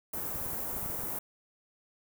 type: band-stop noise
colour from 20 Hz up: white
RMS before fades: -36 dBFS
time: 0.13-1.19 s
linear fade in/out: 5 ms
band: 960 to 15000 Hz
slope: 12 dB/octave
type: clicks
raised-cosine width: 5 ms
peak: -33 dBFS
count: 11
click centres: 0.359 / 0.415 / 0.463 / 0.533 / 0.732 / 0.766 / 0.83 / 0.86 / 0.9 / 0.991 / 1.036 s
effects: none